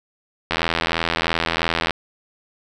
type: click train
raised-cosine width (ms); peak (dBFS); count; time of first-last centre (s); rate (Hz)
0.3; -3; 117; 0.51-1.908; 83
effects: none